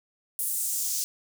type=noise with high-pass filter sweep; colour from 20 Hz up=white; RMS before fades=-29 dBFS; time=0.39-1.04 s; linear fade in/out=0 ms; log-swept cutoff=10000 to 5600 Hz; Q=1.8; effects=none